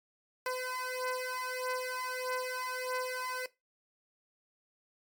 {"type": "beating tone pair", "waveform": "15% pulse", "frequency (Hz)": [507, 508.6], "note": ["B4", "C5"], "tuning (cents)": [45, -49], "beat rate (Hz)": 1.6, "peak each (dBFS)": -31, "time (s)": [0.46, 3.46], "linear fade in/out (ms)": 2, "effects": ["noise-tail reverb RT60 0.2 s tail -17 dB re dry", "MP3 96 kbps"]}